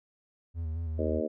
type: tone with vibrato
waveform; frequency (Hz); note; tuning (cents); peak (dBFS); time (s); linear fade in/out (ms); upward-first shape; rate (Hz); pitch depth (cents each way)
triangle; 81.3; E2; -23; -29; 0.54-1.22; 50; square; 4.6; 44
type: harmonic tone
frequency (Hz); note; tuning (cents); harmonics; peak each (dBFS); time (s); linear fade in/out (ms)
77.78; D#2; 0; 3 / 4 / 5 / 6 / 7 / 8; -35 / -35 / -35 / -35 / -35 / -35; 0.98-1.28; 20
effects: none